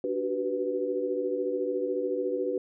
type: chord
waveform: sine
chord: G major seventh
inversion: second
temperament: equal with one note detuned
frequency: 293.7 / 370 / 383.9 / 493.9 Hz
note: D4 / F#4 / G4 / B4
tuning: 0 / 0 / -36 / 0 cents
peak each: -35 / -34 / -32 / -30 dBFS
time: 0.04-2.58 s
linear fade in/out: 2 ms
effects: none